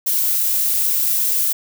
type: noise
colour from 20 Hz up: violet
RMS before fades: -18 dBFS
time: 0.06-1.53 s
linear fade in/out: 10 ms
effects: none